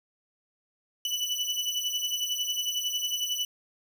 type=beating tone pair; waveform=30% pulse; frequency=2966 / 2977 Hz; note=F#7 / F#7; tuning=+4 / +10 cents; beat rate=11 Hz; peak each=-28 dBFS; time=1.05-3.45 s; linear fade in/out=2 ms; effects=none